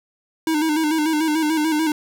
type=tone with vibrato; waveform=square; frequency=311.1 Hz; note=D#4; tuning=in tune; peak=-18 dBFS; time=0.47-1.92 s; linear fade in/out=2 ms; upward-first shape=square; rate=6.8 Hz; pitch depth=55 cents each way; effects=none